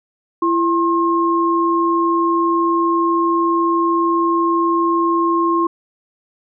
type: tone pair together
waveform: sine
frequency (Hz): 336.7 / 1069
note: E4 / C6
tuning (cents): +37 / +37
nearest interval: octave + minor sixth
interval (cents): 2000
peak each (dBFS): -16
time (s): 0.42-5.67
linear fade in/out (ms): 5
effects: none